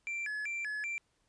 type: tone with vibrato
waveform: triangle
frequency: 2003 Hz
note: B6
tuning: 24 cents sharp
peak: -33 dBFS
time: 0.07-0.98 s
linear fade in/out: 0 ms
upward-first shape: square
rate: 2.6 Hz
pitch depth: 280 cents each way
effects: pink hiss -75 dBFS RMS until 1.28 s + resampled to 22050 Hz